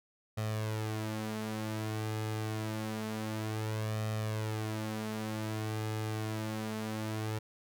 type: tone with flanger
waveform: sawtooth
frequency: 108.7 Hz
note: A2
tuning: 21 cents flat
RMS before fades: -36 dBFS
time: 0.37-7.39 s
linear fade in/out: 10 ms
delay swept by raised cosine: 1.6 to 6.8 ms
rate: 0.27 Hz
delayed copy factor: +0.6
effects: none